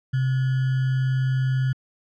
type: tone with sample-and-hold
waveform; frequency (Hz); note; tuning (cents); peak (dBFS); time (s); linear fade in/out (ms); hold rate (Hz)
sine; 130.81; C3; 0; -19; 0.13-1.73; 10; 1575
effects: low-pass 3000 Hz 12 dB/octave